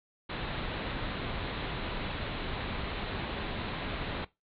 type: low-pass noise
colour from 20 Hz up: pink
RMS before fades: -36 dBFS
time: 0.29-4.25 s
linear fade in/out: 10 ms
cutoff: 4100 Hz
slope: 96 dB/octave
effects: noise-tail reverb RT60 0.2 s tail -19 dB re dry